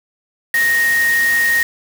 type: tone in noise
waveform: sine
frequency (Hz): 1864.7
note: A#6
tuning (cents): 0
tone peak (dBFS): -12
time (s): 0.54-1.63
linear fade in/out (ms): 2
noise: white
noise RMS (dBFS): -25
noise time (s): 0.54-1.63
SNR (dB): +10
effects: none